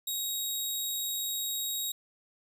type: tone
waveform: 15% pulse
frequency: 3789 Hz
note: A#7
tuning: 27 cents sharp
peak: -24 dBFS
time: 0.07-1.92 s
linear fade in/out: 5 ms
effects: none